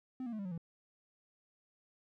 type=tone with pitch steps; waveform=triangle; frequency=257.1 / 235.8 / 216.2 / 198.25 / 181.8 / 166.71 Hz; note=C4 / A#3 / A3 / G3 / F#3 / E3; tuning=-30 / +20 / -30 / +20 / -30 / +20 cents; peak=-36 dBFS; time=0.2-0.578 s; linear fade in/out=2 ms; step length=63 ms; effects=none